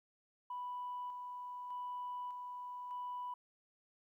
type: tone with tremolo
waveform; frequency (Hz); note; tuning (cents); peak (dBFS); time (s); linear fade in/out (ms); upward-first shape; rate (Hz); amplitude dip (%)
sine; 987.8; B5; 0; -39; 0.5-3.34; 5; square; 0.83; 35
effects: tanh soft clip ceiling -36 dBFS + 13-bit